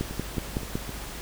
two click trains, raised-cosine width 3 ms, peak -14 / -22 dBFS, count 5 / 4, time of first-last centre 0.01-0.755 / 0.11-0.893 s, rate 5.37 / 3.83 Hz, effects added 50 Hz sine -39 dBFS peak until 1.21 s + pink hiss -39 dBFS RMS until 1.21 s

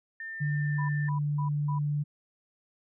sine tone with pitch glide, 1799 to 1781.4 Hz, A6 to A6, +38 to +21 cents, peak -36 dBFS, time 0.2-1.09 s, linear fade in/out 2 ms, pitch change -17 cents, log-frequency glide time 0.45-0.79 s
sine tone, 146.83 Hz, D3, in tune, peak -26 dBFS, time 0.4-2.04 s, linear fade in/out 20 ms
sine tone bursts, 987.8 Hz, B5, in tune, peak -35 dBFS, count 4, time 0.78-1.79 s, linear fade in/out 10 ms, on 110 ms, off 190 ms
effects none

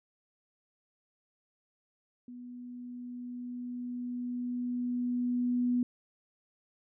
sine tone with level ramp, 245.5 Hz, B3, 10 cents flat, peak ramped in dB -43 to -25 dBFS, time 2.28-5.83 s, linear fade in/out 2 ms, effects none

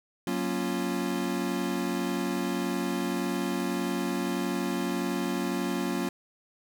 square chord, Gb major seventh, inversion none, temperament equal with one note detuned, 185 / 235.5 / 277.2 / 349.2 Hz, Gb3 / Bb3 / Db4 / F4, 0 / +18 / 0 / 0 cents, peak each -34 dBFS, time 0.27-6.09 s, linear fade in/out 2 ms, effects none

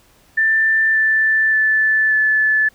sine tone with pitch steps, 1776 / 1762.7 / 1749.5 / 1736.4 Hz, A6 / A6 / A6 / A6, +16 / +3 / -10 / -23 cents, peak -12 dBFS, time 0.37-2.69 s, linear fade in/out 10 ms, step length 580 ms, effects pink hiss -53 dBFS RMS until 2.74 s

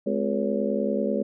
harmonic tone with a mistuned harmonic, 70.1 Hz, C#2, 20 cents sharp, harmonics 3 / 4 / 5 / 6 / 7 / 8, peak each -27 / -31 / -33 / -30 / -31 / -29 dBFS, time 0.06-1.23 s, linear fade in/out 10 ms, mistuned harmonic 4, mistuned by -140 cents, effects none

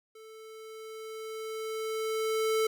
square tone with level ramp, 440 Hz, A4, in tune, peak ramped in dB -49 to -25 dBFS, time 0.15-2.67 s, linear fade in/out 5 ms, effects none

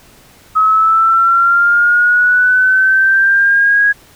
sine linear sweep, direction up, 1275 to 1658 Hz, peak -7 dBFS, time 0.55-3.93 s, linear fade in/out 20 ms, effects pink hiss -44 dBFS RMS until 4.15 s

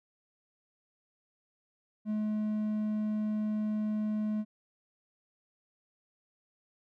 triangle tone, 213.3 Hz, G#3, 46 cents sharp, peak -27 dBFS, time 2.05-4.45 s, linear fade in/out 50 ms, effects none

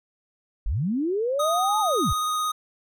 sine linear two-way sweep, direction up then down, 31.93 to 880 to 33.33 Hz, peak -22 dBFS, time 0.66-2.13 s, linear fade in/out 0 ms, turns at 1.8 s
square tone with vibrato, 1244.5 Hz, D#6, in tune, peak -24 dBFS, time 1.39-2.52 s, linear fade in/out 10 ms, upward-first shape square, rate 17 Hz, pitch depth 9 cents each way
effects none

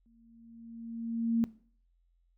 sine tone with exponential growth, 230 Hz, A#3, 23 cents flat, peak -22 dBFS, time 0.06-1.44 s, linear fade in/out 0 ms, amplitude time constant 300 ms, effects noise-tail reverb RT60 0.5 s tail -20 dB re dry + added 43 Hz sine -67 dBFS peak until 2.37 s

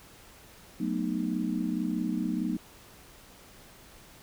sine chord, B dominant seventh, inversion second, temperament just, 185.21 / 222.2 / 246.9 / 308.7 Hz, F#3 / A3 / B3 / D#4, +2 / +17 / 0 / -14 cents, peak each -33 dBFS, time 0.8-2.57 s, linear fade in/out 5 ms, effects pink hiss -53 dBFS RMS until 4.22 s

